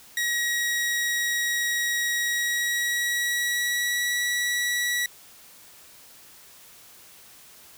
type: tone with pitch glide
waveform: sawtooth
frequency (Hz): 1903 to 1938.5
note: A#6 to B6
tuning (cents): +35 to -33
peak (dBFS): -20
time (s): 0.17-5.06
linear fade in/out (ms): 2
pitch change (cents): +32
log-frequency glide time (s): 2.2-4.16
effects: white hiss -50 dBFS RMS until 7.77 s